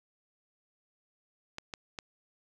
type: clicks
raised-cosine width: 0.2 ms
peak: -21 dBFS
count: 3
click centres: 1.584 / 1.738 / 1.988 s
effects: none